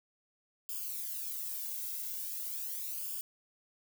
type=noise with flanger; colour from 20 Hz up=violet; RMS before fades=-39 dBFS; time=0.69-3.21 s; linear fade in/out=0 ms; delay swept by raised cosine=0.5 to 1.7 ms; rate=0.41 Hz; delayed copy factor=-0.8; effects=none